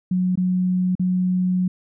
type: tone with dropouts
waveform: sine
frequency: 182.8 Hz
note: F#3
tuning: 21 cents flat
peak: -17 dBFS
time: 0.11-1.68 s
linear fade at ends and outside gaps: 5 ms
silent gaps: 0.356-0.374 / 0.953-0.995 s
effects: none